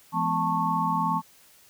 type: tone cluster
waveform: sine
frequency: 170.9 / 213 / 250.1 / 885 / 1099 Hz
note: F3 / G#3 / B3 / A5 / C#6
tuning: -37 / +44 / +22 / +10 / -15 cents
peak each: -30 / -35 / -34 / -26 / -27 dBFS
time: 0.12-1.22 s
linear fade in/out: 50 ms
effects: white hiss -56 dBFS RMS until 1.69 s